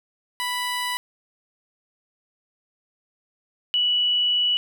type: tone pair in turn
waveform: 15% pulse / sine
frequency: 987.8 / 2947 Hz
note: B5 / F#7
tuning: 0 / -8 cents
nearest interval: octave + perfect fifth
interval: 1892 cents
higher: second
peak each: -18 dBFS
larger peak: neither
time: 0.4-0.97 / 3.74-4.57 s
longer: second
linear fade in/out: 0 ms
effects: none